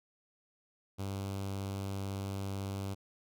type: tone with notch filter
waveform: sawtooth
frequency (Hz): 98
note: G2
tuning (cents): 0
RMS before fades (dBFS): -38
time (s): 0.98-2.95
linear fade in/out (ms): 20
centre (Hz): 1800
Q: 1.7
effects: none